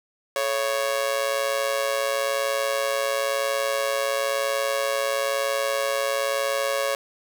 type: tone with amplitude modulation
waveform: sawtooth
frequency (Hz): 554.4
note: C#5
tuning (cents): 0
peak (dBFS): -15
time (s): 0.36-6.95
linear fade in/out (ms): 2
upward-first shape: sine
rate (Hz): 121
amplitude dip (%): 80
effects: none